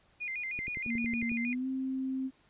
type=tone with vibrato; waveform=sine; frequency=2261 Hz; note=C#7; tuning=34 cents sharp; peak=-34 dBFS; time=0.2-1.55 s; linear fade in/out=20 ms; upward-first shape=square; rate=6.4 Hz; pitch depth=140 cents each way
type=click train; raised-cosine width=3 ms; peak=-31 dBFS; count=9; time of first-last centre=0.59-1.317 s; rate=11 Hz
type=tone with pitch glide; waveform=sine; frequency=233.1 to 263.2 Hz; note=A#3 to C4; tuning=0 to +10 cents; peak=-31 dBFS; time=0.85-2.31 s; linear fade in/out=50 ms; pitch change=+210 cents; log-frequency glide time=1.4-1.67 s
effects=pink hiss -66 dBFS RMS until 2.49 s + resampled to 8000 Hz